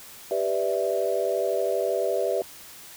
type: chord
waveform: sine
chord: E minor seventh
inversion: first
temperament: equal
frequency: 392 / 493.9 / 587.3 / 659.3 Hz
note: G4 / B4 / D5 / E5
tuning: 0 / 0 / 0 / 0 cents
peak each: -28 dBFS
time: 0.31-2.42 s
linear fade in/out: 2 ms
effects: white hiss -45 dBFS RMS until 2.96 s